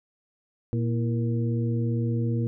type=harmonic tone with a mistuned harmonic; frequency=117.5 Hz; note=A#2; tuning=14 cents sharp; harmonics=1 / 2 / 3 / 4; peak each=-24 / -30 / -34 / -36 dBFS; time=0.73-2.47 s; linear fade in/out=0 ms; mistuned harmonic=3; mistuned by=-100 cents; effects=none